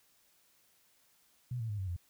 sine tone with pitch steps, 123.47 / 113.22 / 103.83 / 95.21 / 87.31 Hz, B2 / A2 / G#2 / G2 / F2, 0 / +50 / 0 / -50 / 0 cents, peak -34 dBFS, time 1.51-1.965 s, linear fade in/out 5 ms, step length 91 ms, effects white hiss -69 dBFS RMS until 2.09 s

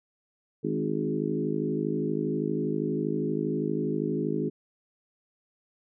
harmonic tone with a mistuned harmonic, 52.5 Hz, G#1, 19 cents sharp, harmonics 3 / 4 / 5 / 6 / 7 / 8, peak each -33 / -33 / -33 / -33 / -33 / -33 dBFS, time 0.63-4.5 s, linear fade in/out 20 ms, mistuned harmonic 6, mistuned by -18 cents, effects none

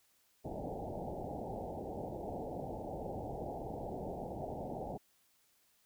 white low-pass noise, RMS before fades -42 dBFS, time 0.44-4.98 s, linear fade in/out 20 ms, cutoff 840 Hz, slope 96 dB/octave, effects white hiss -72 dBFS RMS until 5.85 s

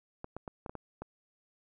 clicks, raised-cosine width 1 ms, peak -26 dBFS, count 7, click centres 0.244 / 0.366 / 0.478 / 0.662 / 0.695 / 0.753 / 1.02 s, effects none

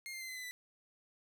sawtooth tone with pitch steps, 2129 / 2100 / 2071 / 2042 / 2014 / 1986.4 Hz, C7 / C7 / C7 / C7 / B6 / B6, +30 / +6 / -18 / -43 / +33 / +9 cents, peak -39 dBFS, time 0.06-0.51 s, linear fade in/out 0 ms, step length 75 ms, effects none

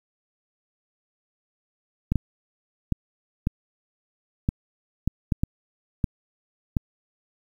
clicks, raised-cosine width 5 ms, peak -9 dBFS, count 10, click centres 2.12 / 2.157 / 2.923 / 3.471 / 4.489 / 5.076 / 5.322 / 5.435 / 6.042 / 6.768 s, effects 8-bit

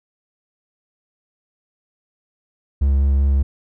triangle tone with vibrato, 69 Hz, C#2, 7 cents flat, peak -11 dBFS, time 2.81-3.43 s, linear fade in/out 10 ms, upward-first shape square, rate 5.1 Hz, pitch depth 11 cents each way, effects none

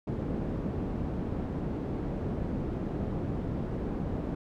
white low-pass noise, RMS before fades -33 dBFS, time 0.07-4.35 s, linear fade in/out 5 ms, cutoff 280 Hz, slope 12 dB/octave, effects none

